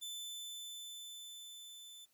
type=tone with level ramp; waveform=sawtooth; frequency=3520 Hz; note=A7; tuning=in tune; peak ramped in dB=-39 to -49 dBFS; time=0.01-2.06 s; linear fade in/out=20 ms; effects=white hiss -75 dBFS RMS until 2.13 s